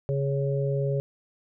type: harmonic tone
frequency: 138.59 Hz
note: C#3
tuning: in tune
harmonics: 1 / 3 / 4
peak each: -25 / -30 / -31 dBFS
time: 0.09-1 s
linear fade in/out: 0 ms
effects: none